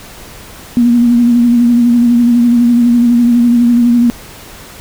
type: tone with vibrato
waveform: sine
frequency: 238.8 Hz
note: A#3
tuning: 42 cents sharp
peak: -5 dBFS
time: 0.77-4.1 s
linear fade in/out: 0 ms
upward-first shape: sine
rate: 12 Hz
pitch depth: 34 cents each way
effects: pink hiss -33 dBFS RMS until 4.8 s